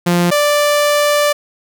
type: tone pair in turn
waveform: sawtooth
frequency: 174.61 / 587.3 Hz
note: F3 / D5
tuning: 0 / 0 cents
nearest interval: octave + major sixth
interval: 2100 cents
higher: second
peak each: -7 dBFS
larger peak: neither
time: 0.06-0.31 / 0.31-1.33 s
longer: second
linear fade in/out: 10 ms
effects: none